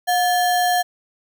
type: tone with sample-and-hold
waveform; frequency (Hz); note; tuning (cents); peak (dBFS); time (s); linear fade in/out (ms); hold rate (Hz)
sine; 719; F#5; -50; -15; 0.07-0.83; 20; 2450
effects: none